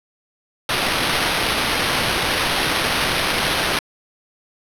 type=noise with sample-and-hold; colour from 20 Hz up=blue; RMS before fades=-20 dBFS; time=0.69-3.79 s; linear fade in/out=2 ms; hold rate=7350 Hz; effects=low-pass 12000 Hz 12 dB/octave